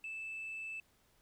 sine tone, 2633 Hz, E7, 3 cents flat, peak -39 dBFS, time 0.04-0.8 s, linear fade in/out 2 ms, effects tanh soft clip ceiling -38 dBFS + pink hiss -71 dBFS RMS until 1.21 s

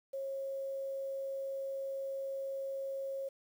sine tone with quantisation, 543 Hz, C#5, 36 cents flat, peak -36 dBFS, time 0.13-3.29 s, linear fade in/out 10 ms, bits 10, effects none

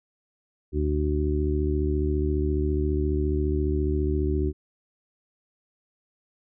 harmonic tone, 74.6 Hz, D2, 28 cents sharp, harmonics 1 / 2 / 3 / 4 / 5, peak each -24 / -33 / -36 / -30 / -28 dBFS, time 0.72-4.53 s, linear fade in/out 50 ms, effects none

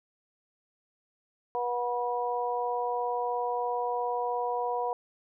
harmonic tone, 243 Hz, B3, 28 cents flat, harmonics 2 / 3 / 4, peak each -32 / -32 / -32 dBFS, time 1.55-4.93 s, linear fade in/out 0 ms, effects none

